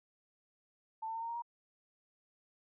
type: tone with pitch steps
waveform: sine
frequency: 887 / 898.3 / 909.8 / 921.5 / 933.3 / 945.2 Hz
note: A5 / A5 / A#5 / A#5 / A#5 / A#5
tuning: +14 / +36 / -42 / -20 / +2 / +24 cents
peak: -37 dBFS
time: 1.02-1.422 s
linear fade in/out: 10 ms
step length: 67 ms
effects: none